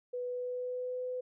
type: tone with pitch glide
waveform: sine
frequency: 493.9 to 503.4 Hz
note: B4 to B4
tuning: 0 to +33 cents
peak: -34 dBFS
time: 0.13-1.21 s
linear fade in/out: 10 ms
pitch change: +33 cents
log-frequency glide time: 0.25-1.02 s
effects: none